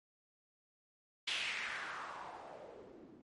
blue noise with low-pass filter sweep, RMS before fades -44 dBFS, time 1.27-3.22 s, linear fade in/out 10 ms, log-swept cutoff 3200 to 270 Hz, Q 2.8, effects MP3 48 kbps

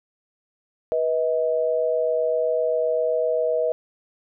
sine tone pair together, 487.3 / 635 Hz, B4 / D#5, -23 / +35 cents, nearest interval perfect fourth, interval 458 cents, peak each -22 dBFS, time 0.92-3.72 s, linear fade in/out 0 ms, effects none

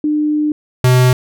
sine / square tone pair in turn, 300.9 / 126.51 Hz, D4 / B2, +42 / +42 cents, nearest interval octave + minor third, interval 1500 cents, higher first, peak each -12 / -8 dBFS, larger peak second, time 0.04-0.52 / 0.84-1.13 s, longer first, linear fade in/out 2 ms, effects none

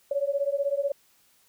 sine beating tone pair, 554.4 / 570.4 Hz, C#5 / C#5, 0 / +49 cents, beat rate 16 Hz, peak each -27 dBFS, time 0.11-0.92 s, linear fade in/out 5 ms, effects white hiss -63 dBFS RMS until 1.48 s

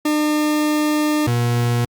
40% pulse tone pair in turn, 301.9 / 119.81 Hz, D4 / A#2, +48 / +48 cents, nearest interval octave + major third, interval 1600 cents, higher first, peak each -15 dBFS, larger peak neither, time 0.05-1.27 / 1.27-1.85 s, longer first, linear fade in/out 5 ms, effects Opus 48 kbps

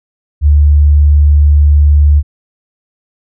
sine tone, 73.42 Hz, D2, in tune, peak -3 dBFS, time 0.41-2.23 s, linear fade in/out 50 ms, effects none

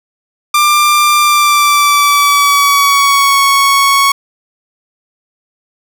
sawtooth tone with pitch glide, 1189 to 1109.4 Hz, D6 to C#6, +21 to +1 cents, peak -3 dBFS, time 0.54-4.12 s, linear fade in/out 5 ms, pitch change -120 cents, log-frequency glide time 1.2-3.4 s, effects none

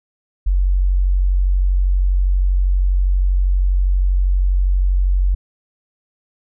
sine tone, 46.25 Hz, F#1, in tune, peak -12 dBFS, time 0.46-5.35 s, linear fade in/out 10 ms, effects none

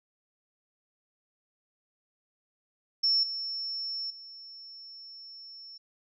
sine tone with level steps, 5400 Hz, E8, 41 cents sharp, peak -22 / -32 / -44 dBFS, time 3.03-5.78 s, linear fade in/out 10 ms, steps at 3.23 / 4.1 s, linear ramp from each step 5 ms, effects none

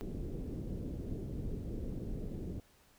pink low-pass noise, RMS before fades -40 dBFS, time 0.01-2.6 s, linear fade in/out 0 ms, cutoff 420 Hz, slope 24 dB/octave, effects pink hiss -66 dBFS RMS until 2.98 s

